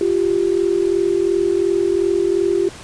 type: tone pair together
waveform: sine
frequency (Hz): 349.2 / 392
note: F4 / G4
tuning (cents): 0 / 0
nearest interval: major second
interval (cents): 200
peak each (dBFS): -17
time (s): 0.01-2.69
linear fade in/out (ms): 2
effects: pink hiss -37 dBFS RMS until 2.83 s + resampled to 22050 Hz